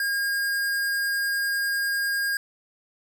square tone, 1621 Hz, G#6, 42 cents flat, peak -24 dBFS, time 0-2.37 s, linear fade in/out 2 ms, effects none

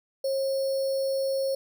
sine tone with sample-and-hold, 540 Hz, C#5, 45 cents flat, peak -24 dBFS, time 0.24-1.55 s, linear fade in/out 5 ms, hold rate 4900 Hz, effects none

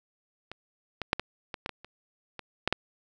clicks, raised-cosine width 0.3 ms, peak -23 / -16 / -6 / -15 / -19 / -15 / -19 / -29 / -22 / -9 / -8 dBFS, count 11, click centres 0.516 / 1.017 / 1.131 / 1.196 / 1.542 / 1.661 / 1.693 / 1.846 / 2.393 / 2.676 / 2.726 s, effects none

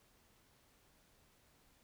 silence, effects pink hiss -70 dBFS RMS until 1.83 s

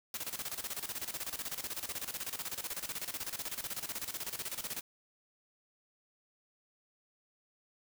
white noise with tremolo, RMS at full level -38 dBFS, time 0.14-4.81 s, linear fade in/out 2 ms, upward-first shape square, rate 16 Hz, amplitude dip 75%, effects none

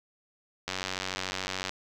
click train, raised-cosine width 0.2 ms, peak -14 dBFS, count 96, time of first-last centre 0.68-1.694 s, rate 93.7 Hz, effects none

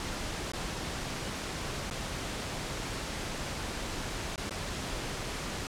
pink noise with dropouts, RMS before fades -36 dBFS, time 0-5.67 s, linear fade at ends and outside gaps 1 ms, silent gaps 0.519-0.534 / 1.901-1.91 / 4.359-4.378 / 4.495-4.508 s, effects low-pass 8000 Hz 12 dB/octave

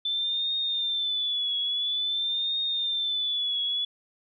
sine tone with vibrato, 3520 Hz, A7, in tune, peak -25 dBFS, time 0.05-3.85 s, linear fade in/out 5 ms, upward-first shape triangle, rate 0.49 Hz, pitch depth 88 cents each way, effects none

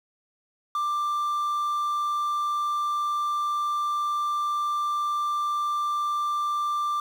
triangle tone with quantisation, 1183 Hz, D6, 12 cents sharp, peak -22 dBFS, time 0.75-7 s, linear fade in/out 2 ms, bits 8, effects none

